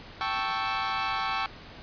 sawtooth chord, A dominant seventh, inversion third, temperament equal with one note detuned, 780.4 / 880 / 1108.7 / 1318.5 Hz, G5 / A5 / C#6 / E6, -8 / 0 / 0 / 0 cents, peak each -29 / -31 / -28 / -29 dBFS, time 0.21-1.46 s, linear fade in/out 0 ms, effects pink hiss -46 dBFS RMS until 1.82 s + resampled to 11025 Hz

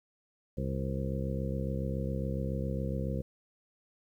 harmonic tone with a mistuned harmonic, 67.2 Hz, C2, 47 cents sharp, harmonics 1 / 2 / 3 / 4 / 5 / 6 / 7 / 8, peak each -36 / -35 / -37 / -46 / -44 / -47 / -43 / -41 dBFS, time 0.57-3.22 s, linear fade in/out 10 ms, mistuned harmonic 8, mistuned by -35 cents, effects 11-bit

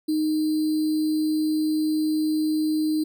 sine tone with sample-and-hold, 309.6 Hz, D#4, 9 cents flat, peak -20 dBFS, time 0.08-3.04 s, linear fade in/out 10 ms, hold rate 4410 Hz, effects none

